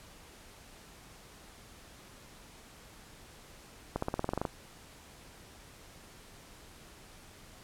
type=accelerating click train; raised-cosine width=1 ms; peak=-17 dBFS; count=11; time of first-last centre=3.96-4.452 s; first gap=64 ms; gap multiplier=0.94; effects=pink hiss -54 dBFS RMS until 7.63 s + low-pass 12000 Hz 12 dB/octave